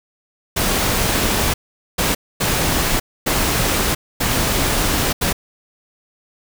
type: noise bursts at uneven times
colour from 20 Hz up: pink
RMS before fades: -18 dBFS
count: 6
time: 0.56-1.54 / 1.98-2.15 / 2.4-3 / 3.26-3.95 / 4.2-5.13 / 5.21-5.33 s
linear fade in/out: 10 ms
effects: none